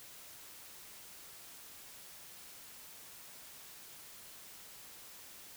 silence, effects white hiss -53 dBFS RMS until 5.56 s

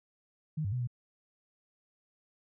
sine tone with pitch steps, 154.8 / 99.1 / 125.1 / 121.9 Hz, D#3 / G2 / B2 / B2, -9 / +19 / +23 / -22 cents, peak -30 dBFS, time 0.57-0.874 s, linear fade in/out 10 ms, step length 76 ms, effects none

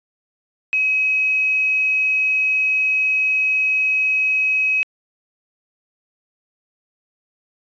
sine tone with quantisation, 2546 Hz, D#7, 39 cents sharp, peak -15 dBFS, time 0.73-4.83 s, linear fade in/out 0 ms, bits 7, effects resampled to 16000 Hz

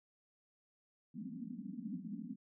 white band-pass noise, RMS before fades -45 dBFS, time 1.14-2.36 s, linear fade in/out 20 ms, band 170 to 270 Hz, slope 96 dB/octave, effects none

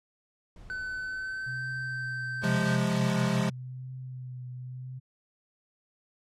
brown noise with exponential decay, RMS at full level -47 dBFS, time 0.56-4.2 s, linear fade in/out 2 ms, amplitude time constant 790 ms
triangle tone with pitch glide, 1513 to 1553.7 Hz, F#6 to G6, +38 to -16 cents, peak -31 dBFS, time 0.7-2.76 s, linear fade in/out 0 ms, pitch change +46 cents, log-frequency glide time 1.01-1.63 s
sine tone with vibrato, 127.3 Hz, C3, 47 cents flat, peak -37 dBFS, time 1.46-5 s, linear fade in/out 20 ms, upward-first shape triangle, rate 0.91 Hz, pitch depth 31 cents each way
square chord, F minor, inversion second, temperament equal with one note detuned, 132.41 / 174.61 / 207.7 Hz, C3 / F3 / Ab3, +21 / 0 / 0 cents, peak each -30 dBFS, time 2.43-3.5 s, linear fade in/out 10 ms
effects low-pass 9000 Hz 12 dB/octave + AAC 48 kbps

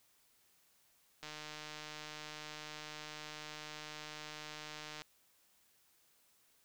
click train, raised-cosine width 0.2 ms, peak -29 dBFS, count 577, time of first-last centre 1.23-5.019 s, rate 152 Hz, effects white hiss -71 dBFS RMS until 6.64 s

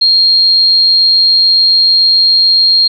sine tone, 4229 Hz, C8, 18 cents sharp, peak -5 dBFS, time 0.01-2.88 s, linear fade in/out 10 ms, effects none

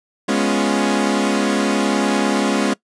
sawtooth chord, C# dominant seventh, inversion second, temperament equal, 207.7 / 246.9 / 277.2 / 349.2 Hz, G#3 / B3 / C#4 / E#4, 0 / 0 / 0 / 0 cents, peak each -16 / -19 / -16 / -20 dBFS, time 0.28-2.74 s, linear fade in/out 10 ms, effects noise-tail reverb RT60 0.1 s tail -21 dB re dry + resampled to 22050 Hz

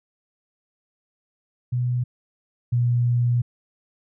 sine tone pair in turn, 123.47 / 120.93 Hz, B2 / B2, 0 / -36 cents, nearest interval unison, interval 36 cents, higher first, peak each -20 / -17 dBFS, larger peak second, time 1.72-2.04 / 2.72-3.42 s, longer second, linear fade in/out 10 ms, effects none

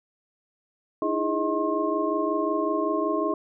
sine tone cluster, 306.8 / 332.2 / 413.1 / 631 / 1070 Hz, D#4 / E4 / G#4 / D#5 / C6, -24 / +13 / -9 / +24 / +38 cents, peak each -29 dBFS, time 1.02-3.34 s, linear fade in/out 2 ms, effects none

